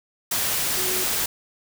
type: tone in noise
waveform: sine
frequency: 370 Hz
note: F#4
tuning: in tune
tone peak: -31 dBFS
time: 0.77-1.04 s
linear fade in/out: 5 ms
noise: white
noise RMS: -24 dBFS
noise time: 0.31-1.26 s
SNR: -10 dB
effects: none